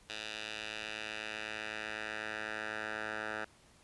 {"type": "tone with band-pass filter sweep", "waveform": "10% pulse", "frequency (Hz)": 108, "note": "A2", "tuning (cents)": -32, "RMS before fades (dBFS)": -41, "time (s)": [0.09, 3.45], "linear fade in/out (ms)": 10, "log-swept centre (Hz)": [3300, 1400], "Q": 1.7, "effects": ["pink hiss -63 dBFS RMS until 3.83 s", "resampled to 24000 Hz"]}